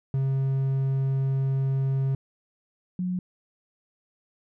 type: tone pair in turn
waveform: triangle / sine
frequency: 134.7 / 181.47 Hz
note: C#3 / F#3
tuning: -49 / -33 cents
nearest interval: perfect fourth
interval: 516 cents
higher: second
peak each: -20 / -25 dBFS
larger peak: first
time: 0.14-2.15 / 2.99-3.19 s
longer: first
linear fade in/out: 2 ms
effects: none